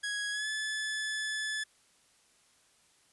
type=tone with pitch glide; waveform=sawtooth; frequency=1661.2 to 1728.7 Hz; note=G#6 to A6; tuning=0 to -31 cents; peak=-29 dBFS; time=0.03-1.64 s; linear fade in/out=10 ms; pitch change=+69 cents; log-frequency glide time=0.31-0.48 s; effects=white hiss -66 dBFS RMS until 3.12 s + resampled to 24000 Hz